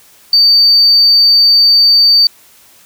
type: tone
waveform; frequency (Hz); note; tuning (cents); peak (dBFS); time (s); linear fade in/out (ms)
sine; 4600; D8; -37; -3; 0.33-2.27; 2
effects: tanh soft clip ceiling -1 dBFS + white hiss -44 dBFS RMS until 2.85 s